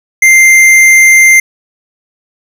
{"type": "tone with tanh clipping", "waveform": "triangle", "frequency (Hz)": 2093, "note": "C7", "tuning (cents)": 0, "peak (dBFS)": -3, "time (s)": [0.22, 1.4], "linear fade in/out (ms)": 5, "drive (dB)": 18, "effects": []}